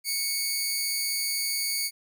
15% pulse tone pair together, 2214 / 4691 Hz, C#7 / D8, -3 / -3 cents, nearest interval octave + minor second, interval 1300 cents, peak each -24 / -22 dBFS, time 0.04-1.91 s, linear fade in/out 50 ms, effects none

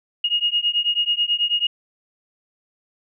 sine beating tone pair, 2861 / 2870.2 Hz, F7 / F7, +41 / +47 cents, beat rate 9.2 Hz, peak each -21 / -21 dBFS, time 0.24-1.67 s, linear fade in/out 5 ms, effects none

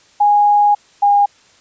sine tone pair in turn, 825 / 813.2 Hz, G#5 / G#5, -12 / -37 cents, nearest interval unison, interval 25 cents, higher first, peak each -8 dBFS, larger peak neither, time 0.2-0.75 / 1.02-1.26 s, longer first, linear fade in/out 10 ms, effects white hiss -50 dBFS RMS until 1.6 s + resampled to 16000 Hz

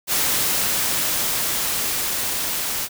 white noise with level ramp, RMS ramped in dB -20 to -25 dBFS, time 0.07-2.89 s, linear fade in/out 50 ms, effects none

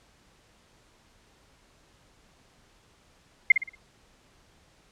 sine tone with echo, 2113 Hz, C7, 16 cents sharp, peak -10 dBFS, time 3.5-3.52 s, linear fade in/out 5 ms, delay 58 ms, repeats 4, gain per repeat -9 dB, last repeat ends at 3.752 s, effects pink hiss -61 dBFS RMS until 4.91 s + low-pass 8000 Hz 12 dB/octave

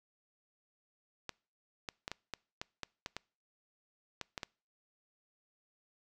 clicks, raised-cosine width 0.2 ms, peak -21 dBFS, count 12, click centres 1.293 / 1.888 / 2.079 / 2.116 / 2.337 / 2.615 / 2.833 / 3.061 / 3.166 / 4.213 / 4.378 / 4.432 s, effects noise-tail reverb RT60 0.4 s tail -26 dB re dry

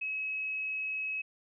sine tone, 2564 Hz, E7, 49 cents flat, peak -32 dBFS, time 0.01-1.22 s, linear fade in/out 10 ms, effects none

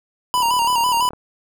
square tone with vibrato, 963 Hz, B5, 44 cents flat, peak -16 dBFS, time 0.34-1.09 s, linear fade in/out 0 ms, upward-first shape square, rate 6 Hz, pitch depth 56 cents each way
click train, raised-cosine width 1 ms, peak -21 dBFS, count 30, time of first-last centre 0.35-1.134 s, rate 37 Hz
effects none

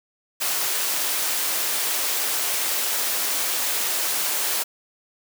white high-pass noise, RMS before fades -24 dBFS, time 0.4-4.64 s, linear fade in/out 20 ms, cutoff 370 Hz, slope 12 dB/octave, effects none

